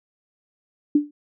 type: tone with exponential decay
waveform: sine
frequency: 293.7 Hz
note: D4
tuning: in tune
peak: -10 dBFS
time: 0.95-1.11 s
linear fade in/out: 5 ms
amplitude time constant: 34 ms
effects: none